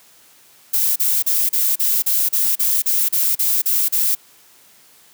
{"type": "noise bursts", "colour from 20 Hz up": "violet", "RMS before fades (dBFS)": -17, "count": 13, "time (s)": [0.73, 4.152], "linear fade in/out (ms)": 10, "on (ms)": 230, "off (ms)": 36, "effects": ["white hiss -50 dBFS RMS until 5.13 s", "high-pass 100 Hz 12 dB/octave"]}